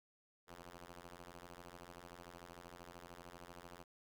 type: ring-modulated tone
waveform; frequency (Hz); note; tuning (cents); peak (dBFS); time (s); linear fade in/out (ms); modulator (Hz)
5% pulse; 87.31; F2; 0; -39; 0.47-3.84; 20; 430
effects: none